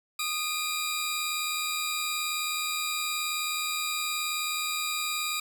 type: tone cluster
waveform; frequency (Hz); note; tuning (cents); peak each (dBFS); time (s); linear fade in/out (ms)
20% pulse; 1235 / 2391 / 3875; D#6 / D7 / B7; -13 / +30 / -34; -28; 0.19-5.4; 5
effects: none